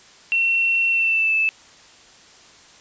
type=tone with pitch glide; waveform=sine; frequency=2715 to 2627 Hz; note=F7 to E7; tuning=-50 to -7 cents; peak=-16 dBFS; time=0.32-1.49 s; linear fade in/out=0 ms; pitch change=-57 cents; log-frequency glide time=0.9-1.34 s; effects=white hiss -48 dBFS RMS until 2.8 s + resampled to 16000 Hz